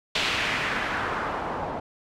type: noise with low-pass filter sweep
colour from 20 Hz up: white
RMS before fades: -28 dBFS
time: 0.15-1.8 s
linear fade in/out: 5 ms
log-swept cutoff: 3300 to 720 Hz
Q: 1.6
effects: none